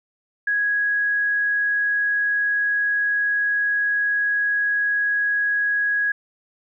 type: tone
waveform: sine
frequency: 1661.2 Hz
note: G#6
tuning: in tune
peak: -18 dBFS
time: 0.47-6.12 s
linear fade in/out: 5 ms
effects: none